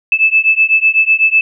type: beating tone pair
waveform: sine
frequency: 2618 / 2626 Hz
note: E7 / E7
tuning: -13 / -7 cents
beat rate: 8 Hz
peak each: -11 dBFS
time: 0.12-1.41 s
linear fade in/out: 2 ms
effects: none